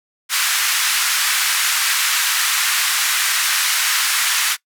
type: band-pass noise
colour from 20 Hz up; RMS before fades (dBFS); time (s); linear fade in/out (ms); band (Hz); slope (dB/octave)
pink; -18; 0.29-4.57; 50; 1300 to 14000; 24
effects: noise-tail reverb RT60 0.1 s tail -21 dB re dry